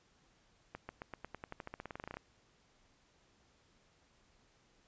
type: accelerating click train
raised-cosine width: 0.5 ms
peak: -28 dBFS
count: 21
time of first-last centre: 0.75-2.17 s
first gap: 140 ms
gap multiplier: 0.92
effects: pink hiss -70 dBFS RMS until 4.87 s + resampled to 16000 Hz

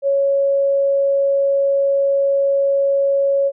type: tone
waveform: sine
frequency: 554.4 Hz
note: C#5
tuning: in tune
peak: -13 dBFS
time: 0.02-3.52 s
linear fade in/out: 50 ms
effects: none

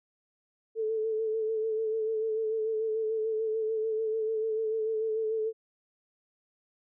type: tone with vibrato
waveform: sine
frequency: 440 Hz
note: A4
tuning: in tune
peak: -27 dBFS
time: 0.75-5.53 s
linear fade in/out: 50 ms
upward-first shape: sine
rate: 6.8 Hz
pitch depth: 33 cents each way
effects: none

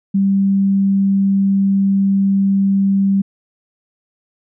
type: tone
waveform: sine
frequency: 196 Hz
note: G3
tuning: in tune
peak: -11 dBFS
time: 0.14-3.22 s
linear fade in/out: 10 ms
effects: none

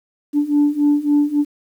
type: beating tone pair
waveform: sine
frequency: 290 / 293.6 Hz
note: D4 / D4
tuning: -22 / 0 cents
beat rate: 3.6 Hz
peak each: -16 / -14 dBFS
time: 0.33-1.45 s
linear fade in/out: 50 ms
effects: tanh soft clip ceiling -8 dBFS + 8-bit

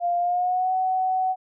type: tone with pitch glide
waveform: sine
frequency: 698.5 to 748.6 Hz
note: F5 to F#5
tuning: 0 to +20 cents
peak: -20 dBFS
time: 0-1.36 s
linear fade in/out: 50 ms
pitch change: +120 cents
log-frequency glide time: 0.18-0.72 s
effects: none

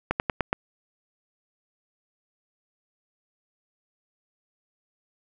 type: slowing click train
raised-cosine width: 0.5 ms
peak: -8 dBFS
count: 5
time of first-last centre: 0.11-0.529 s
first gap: 89 ms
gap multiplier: 1.11
effects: none

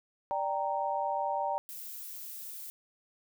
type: chord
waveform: sine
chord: G minor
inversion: second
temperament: equal with one note detuned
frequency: 587.3 / 784 / 929.1 Hz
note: D5 / G5 / Bb5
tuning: 0 / 0 / -6 cents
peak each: -35 / -33 / -33 dBFS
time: 0.31-1.58 s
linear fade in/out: 0 ms
type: noise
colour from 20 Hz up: violet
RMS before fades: -43 dBFS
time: 1.69-2.7 s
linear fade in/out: 0 ms
effects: none

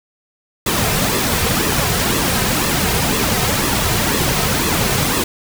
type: noise with flanger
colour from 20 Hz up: pink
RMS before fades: -17 dBFS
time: 0.66-5.24 s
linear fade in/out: 5 ms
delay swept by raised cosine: 1.3 to 3.6 ms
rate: 2 Hz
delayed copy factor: -0.6
effects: none

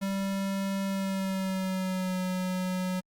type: tone with pitch glide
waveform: square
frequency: 195.2 to 184.24 Hz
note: G3 to F#3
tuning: -7 to -7 cents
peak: -29 dBFS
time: 0.01-3.01 s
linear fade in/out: 20 ms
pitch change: -100 cents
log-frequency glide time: 0.86-2.19 s
effects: Opus 48 kbps

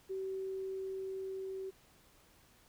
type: tone with level ramp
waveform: sine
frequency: 382.5 Hz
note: G4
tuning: 42 cents flat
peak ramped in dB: -36 to -39 dBFS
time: 0.09-1.71 s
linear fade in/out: 20 ms
effects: pink hiss -65 dBFS RMS until 2.68 s

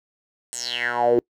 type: tone with band-pass filter sweep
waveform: 10% pulse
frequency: 120.9 Hz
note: B2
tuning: 36 cents flat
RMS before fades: -22 dBFS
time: 0.53-1.19 s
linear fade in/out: 0 ms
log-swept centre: 8600 to 350 Hz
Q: 6.8
effects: noise-tail reverb RT60 0.1 s tail -26 dB re dry

